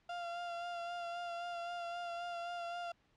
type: tone with vibrato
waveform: 35% pulse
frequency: 693 Hz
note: F5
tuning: 14 cents flat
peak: -38 dBFS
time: 0.09-2.92 s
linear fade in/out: 5 ms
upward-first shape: sine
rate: 3.8 Hz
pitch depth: 22 cents each way
effects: pink hiss -73 dBFS RMS until 3.16 s + low-pass 4000 Hz 12 dB/octave